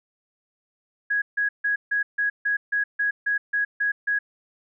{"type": "tone bursts", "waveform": "sine", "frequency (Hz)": 1661.2, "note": "G#6", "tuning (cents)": 0, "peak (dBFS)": -20, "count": 12, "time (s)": [1.1, 4.19], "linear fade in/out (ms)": 10, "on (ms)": 120, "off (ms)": 150, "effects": []}